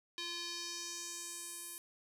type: tone with band-pass filter sweep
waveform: square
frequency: 344.8 Hz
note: F4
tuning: 22 cents flat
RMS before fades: -44 dBFS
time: 0.18-1.78 s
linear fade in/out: 0 ms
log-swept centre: 3800 to 11000 Hz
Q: 2.3
effects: none